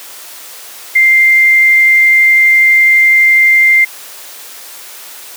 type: tone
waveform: sine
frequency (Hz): 2096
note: C7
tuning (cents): +2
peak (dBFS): -4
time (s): 0.95-3.85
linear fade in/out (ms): 10
effects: white hiss -31 dBFS RMS until 5.36 s + high-pass 400 Hz 12 dB/octave